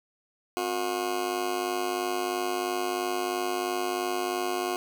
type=tone with amplitude modulation; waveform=20% pulse; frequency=360 Hz; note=F#4; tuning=47 cents flat; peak=-19 dBFS; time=0.57-4.76 s; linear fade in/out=0 ms; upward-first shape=sine; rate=103 Hz; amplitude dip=75%; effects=none

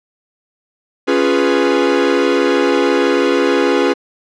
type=chord; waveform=45% pulse; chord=C# dominant seventh; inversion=none; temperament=equal; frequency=277.2 / 349.2 / 415.3 / 493.9 Hz; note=C#4 / E#4 / G#4 / B4; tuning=0 / 0 / 0 / 0 cents; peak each=-17 dBFS; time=1.07-3.94 s; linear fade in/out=20 ms; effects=low-pass 4000 Hz 12 dB/octave

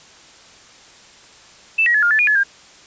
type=tone with pitch steps; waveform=sine; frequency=2646 / 1904 / 1713 / 1413 / 1743 / 2439 / 1710 / 1603 Hz; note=E7 / A#6 / A6 / F6 / A6 / D#7 / A6 / G6; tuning=+6 / +36 / -47 / +20 / -17 / -35 / -50 / +38 cents; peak=-12 dBFS; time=1.78-2.436 s; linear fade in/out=10 ms; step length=82 ms; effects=white hiss -45 dBFS RMS until 2.86 s + resampled to 16000 Hz

